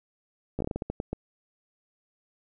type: slowing click train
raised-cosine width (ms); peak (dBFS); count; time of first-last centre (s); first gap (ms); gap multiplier
2; -17; 11; 0.59-1.13; 14; 1.28
effects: none